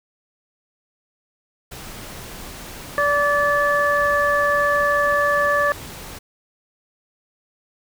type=noise; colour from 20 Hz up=pink; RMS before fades=-36 dBFS; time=1.71-6.19 s; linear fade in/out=10 ms
type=harmonic tone; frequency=579 Hz; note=D5; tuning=25 cents flat; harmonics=1 / 2 / 3; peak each=-20 / -20 / -20 dBFS; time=2.98-5.72 s; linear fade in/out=0 ms
effects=none